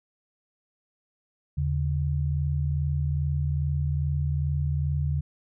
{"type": "tone pair together", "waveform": "sine", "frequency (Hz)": [79.86, 142.3], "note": ["D#2", "C#3"], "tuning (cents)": [46, 46], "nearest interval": "minor seventh", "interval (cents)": 1000, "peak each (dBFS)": -26, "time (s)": [1.57, 5.21], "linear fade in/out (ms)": 10, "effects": []}